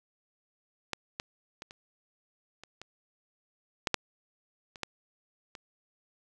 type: clicks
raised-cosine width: 0.2 ms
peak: -14 / -17 / -24 / -29 / -29 / -26 / -10 / -7 / -28 / -15 / -26 dBFS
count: 11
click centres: 0.933 / 1.199 / 1.621 / 1.709 / 2.636 / 2.816 / 3.872 / 3.943 / 4.758 / 4.833 / 5.552 s
effects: none